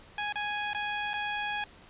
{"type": "tone with dropouts", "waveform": "15% pulse", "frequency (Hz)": 830.6, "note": "G#5", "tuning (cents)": 0, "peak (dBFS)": -24, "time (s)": [0.18, 1.64], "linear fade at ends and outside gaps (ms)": 2, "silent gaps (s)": [[0.325, 0.356], [0.733, 0.747], [1.134, 1.139]], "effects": ["pink hiss -54 dBFS RMS until 1.89 s", "resampled to 8000 Hz"]}